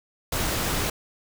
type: noise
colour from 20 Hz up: pink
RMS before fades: -26 dBFS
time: 0.32-0.9 s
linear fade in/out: 5 ms
effects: none